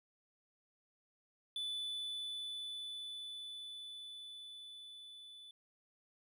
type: tone with level ramp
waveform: triangle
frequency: 3485 Hz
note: A7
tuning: 17 cents flat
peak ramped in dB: -36 to -51 dBFS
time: 1.56-5.51 s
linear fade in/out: 2 ms
effects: none